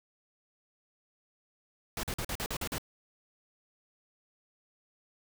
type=noise bursts; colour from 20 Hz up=pink; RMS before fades=-35 dBFS; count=8; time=1.97-2.782 s; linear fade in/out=2 ms; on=63 ms; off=44 ms; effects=none